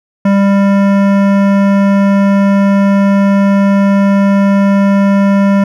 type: tone with hard clipping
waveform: sine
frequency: 198.3 Hz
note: G3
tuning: 20 cents sharp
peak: -8 dBFS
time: 0.25-5.64 s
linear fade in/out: 5 ms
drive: 16 dB
effects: none